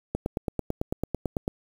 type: click train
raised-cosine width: 2 ms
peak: -13 dBFS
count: 13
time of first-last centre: 0.15-1.479 s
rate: 9.03 Hz
effects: 7-bit